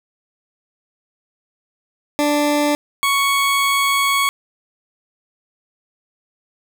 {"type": "tone pair in turn", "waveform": "20% pulse", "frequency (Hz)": [293.7, 1111.5], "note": ["D4", "C#6"], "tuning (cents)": [0, 4], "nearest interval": "octave + major seventh", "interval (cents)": 2304, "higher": "second", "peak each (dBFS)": -10, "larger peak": "neither", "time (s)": [[2.19, 2.75], [3.03, 4.29]], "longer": "second", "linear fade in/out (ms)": 0, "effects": []}